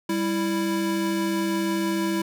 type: tone pair together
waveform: square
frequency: 196.53 / 329.6 Hz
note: G3 / E4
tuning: +5 / 0 cents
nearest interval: major sixth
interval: 895 cents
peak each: -28 / -25 dBFS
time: 0.09-2.22 s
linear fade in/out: 5 ms
effects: none

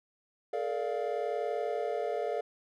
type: chord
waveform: triangle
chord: Bb dominant seventh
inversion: third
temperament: equal with one note detuned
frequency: 425.5 / 466.2 / 587.3 / 698.5 Hz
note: Ab4 / Bb4 / D5 / F5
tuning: +42 / 0 / 0 / 0 cents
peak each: -34 dBFS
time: 0.53-2.41 s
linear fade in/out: 5 ms
effects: none

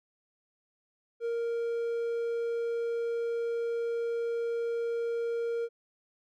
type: tone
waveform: triangle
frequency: 466.2 Hz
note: A#4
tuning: in tune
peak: -27 dBFS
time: 1.2-5.69 s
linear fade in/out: 50 ms
effects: none

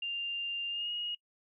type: tone with pitch glide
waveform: sine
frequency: 2794 to 2878 Hz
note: F7 to F#7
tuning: 0 to -49 cents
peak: -33 dBFS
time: 0.02-1.15 s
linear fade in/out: 5 ms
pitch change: +51 cents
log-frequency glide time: 0.69-0.91 s
effects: noise-tail reverb RT60 0.1 s tail -25 dB re dry

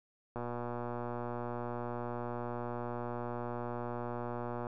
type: click train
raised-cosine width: 1 ms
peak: -25 dBFS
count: 518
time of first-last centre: 0.36-4.668 s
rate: 120 Hz
effects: none

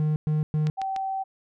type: tone bursts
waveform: triangle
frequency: 153.1 Hz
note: D#3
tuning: 28 cents flat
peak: -19 dBFS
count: 3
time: 0-0.7 s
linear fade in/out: 0 ms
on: 160 ms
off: 110 ms
type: click train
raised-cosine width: 0.2 ms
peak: -19 dBFS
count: 3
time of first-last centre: 0.67-0.963 s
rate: 6.83 Hz
type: tone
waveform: sine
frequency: 771 Hz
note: G5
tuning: 29 cents flat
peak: -26 dBFS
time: 0.77-1.24 s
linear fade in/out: 20 ms
effects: none

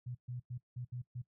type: tone bursts at uneven times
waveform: sine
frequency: 123.47 Hz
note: B2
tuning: in tune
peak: -39 dBFS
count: 6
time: 0.06-0.15 / 0.28-0.4 / 0.5-0.58 / 0.76-0.85 / 0.92-1.02 / 1.15-1.22 s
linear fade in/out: 10 ms
effects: noise-tail reverb RT60 0.1 s tail -17 dB re dry

